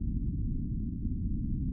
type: low-pass noise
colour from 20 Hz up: pink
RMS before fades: -32 dBFS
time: 0-1.72 s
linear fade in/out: 2 ms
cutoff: 280 Hz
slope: 48 dB/octave
effects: none